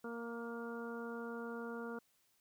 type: harmonic tone with a mistuned harmonic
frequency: 233.1 Hz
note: A#3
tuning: in tune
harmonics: 1 / 2 / 3 / 4 / 5 / 6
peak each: -45 / -45 / -55 / -54 / -54 / -50 dBFS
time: 0.04-1.99 s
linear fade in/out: 5 ms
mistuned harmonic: 6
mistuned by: +18 cents
effects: white hiss -75 dBFS RMS until 2.4 s